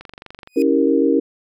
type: click train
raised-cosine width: 0.3 ms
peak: -20 dBFS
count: 12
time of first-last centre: 0.01-0.474 s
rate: 23.7 Hz
type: tone with exponential growth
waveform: sawtooth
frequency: 2489 Hz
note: D#7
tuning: in tune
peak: -26 dBFS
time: 0.47-0.62 s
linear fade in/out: 0 ms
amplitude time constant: 32 ms
type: chord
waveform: sine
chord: C# diminished seventh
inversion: none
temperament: equal with one note detuned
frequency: 277.2 / 324.9 / 392 / 466.2 Hz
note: C#4 / E4 / G4 / Bb4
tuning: 0 / -25 / 0 / 0 cents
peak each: -17 / -18 / -21 / -18 dBFS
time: 0.56-1.2 s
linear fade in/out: 10 ms
effects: none